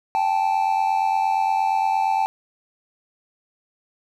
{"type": "tone pair together", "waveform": "triangle", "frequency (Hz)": [784, 872.6], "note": ["G5", "A5"], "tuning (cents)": [0, -15], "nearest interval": "major second", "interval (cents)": 185, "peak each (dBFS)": -19, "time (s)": [0.15, 2.26], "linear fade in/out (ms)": 0, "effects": []}